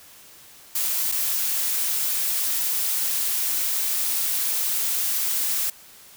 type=noise with dropouts; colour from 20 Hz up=blue; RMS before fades=-24 dBFS; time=0.75-5.7 s; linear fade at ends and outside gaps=5 ms; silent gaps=1.118-1.121 s; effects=white hiss -48 dBFS RMS until 6.16 s